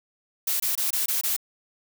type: noise bursts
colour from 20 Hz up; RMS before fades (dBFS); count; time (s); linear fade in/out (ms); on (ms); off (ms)
blue; -25; 6; 0.47-1.365; 5; 130; 23
effects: none